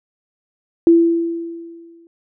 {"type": "tone with exponential decay", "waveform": "sine", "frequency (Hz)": 335.4, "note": "E4", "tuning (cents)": 30, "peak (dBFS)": -5, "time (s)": [0.87, 2.07], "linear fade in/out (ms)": 1, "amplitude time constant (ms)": 260, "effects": []}